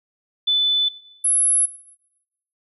sine tone pair in turn, 3500 / 10940 Hz, A7 / F9, -10 / -37 cents, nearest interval octave + minor sixth, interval 1973 cents, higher second, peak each -15 / -15 dBFS, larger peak neither, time 0.47-0.89 / 1.24-1.66 s, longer neither, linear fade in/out 10 ms, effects noise-tail reverb RT60 0.9 s tail -17 dB re dry

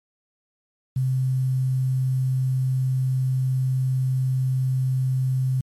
sine tone with quantisation, 130.2 Hz, C3, 8 cents flat, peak -19 dBFS, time 0.96-5.61 s, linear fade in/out 5 ms, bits 8, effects MP3 64 kbps

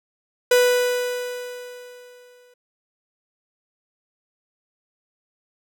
45% pulse tone with exponential decay, 493.9 Hz, B4, in tune, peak -12 dBFS, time 0.51-2.54 s, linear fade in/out 5 ms, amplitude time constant 440 ms, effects none

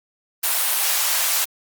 white high-pass noise, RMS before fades -20 dBFS, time 0.43-1.45 s, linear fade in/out 10 ms, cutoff 630 Hz, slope 24 dB/octave, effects Opus 32 kbps

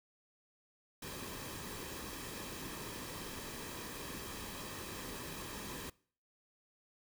pink noise with comb filter, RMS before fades -45 dBFS, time 1.02-5.9 s, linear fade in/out 5 ms, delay 1.4 ms, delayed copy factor -0.5, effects noise-tail reverb RT60 0.5 s tail -23 dB re dry

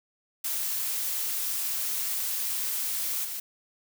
blue noise with level steps, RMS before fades -30 / -35 dBFS, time 0.44-3.4 s, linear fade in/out 5 ms, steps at 3.24 s, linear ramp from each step 10 ms, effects none

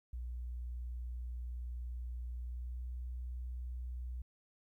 sine tone with pitch glide, 60.5 to 61.52 Hz, B1 to B1, -35 to -6 cents, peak -39 dBFS, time 0.13-4.22 s, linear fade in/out 5 ms, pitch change +29 cents, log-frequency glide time 2.45-2.82 s, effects 13-bit

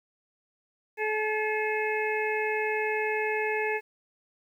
harmonic tone, 430 Hz, A4, 40 cents flat, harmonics 1 / 2 / 4 / 5 / 6, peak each -29 / -33 / -33 / -34 / -35 dBFS, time 0.97-3.81 s, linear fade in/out 50 ms, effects 10-bit

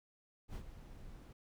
brown noise with ADSR envelope, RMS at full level -42 dBFS, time 0.48-1.33 s, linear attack 69 ms, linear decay 76 ms, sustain -10 dB, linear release 7 ms, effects none

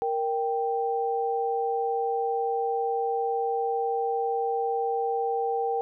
sine tone pair together, 466.2 / 784.1 Hz, A#4 / G5, 0 / 0 cents, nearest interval major sixth, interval 900 cents, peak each -27 dBFS, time 0.02-5.81 s, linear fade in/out 0 ms, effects none

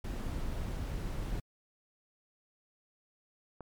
brown noise, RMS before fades -36 dBFS, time 0.04-1.4 s, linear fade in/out 5 ms
click, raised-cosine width 1 ms, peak -30 dBFS, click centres 3.607 s
effects MP3 96 kbps

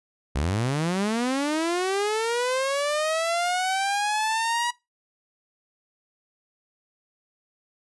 sawtooth linear sweep, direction up, 61.74 to 966 Hz, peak -19 dBFS, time 0.35-4.71 s, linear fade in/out 10 ms, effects noise-tail reverb RT60 0.2 s tail -20 dB re dry + resampled to 24000 Hz

